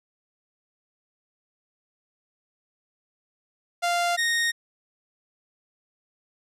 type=tone pair in turn; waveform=sawtooth; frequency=696 / 1858.1 Hz; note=F5 / A#6; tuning=-6 / -6 cents; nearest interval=octave + perfect fourth; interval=1700 cents; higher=second; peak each=-18 dBFS; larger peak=neither; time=3.82-4.17 / 4.17-4.52 s; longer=neither; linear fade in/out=20 ms; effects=low-pass 10000 Hz 12 dB/octave